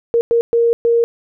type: tone bursts at uneven times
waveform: sine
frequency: 467 Hz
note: A#4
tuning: 3 cents sharp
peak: -10 dBFS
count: 4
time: 0.14-0.21 / 0.31-0.41 / 0.53-0.73 / 0.85-1.04 s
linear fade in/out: 0 ms
effects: none